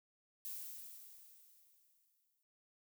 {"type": "noise with exponential decay", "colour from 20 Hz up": "violet", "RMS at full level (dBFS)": -44, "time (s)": [0.45, 2.43], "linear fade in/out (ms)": 0, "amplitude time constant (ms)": 430, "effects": ["noise-tail reverb RT60 0.3 s tail -22 dB re dry"]}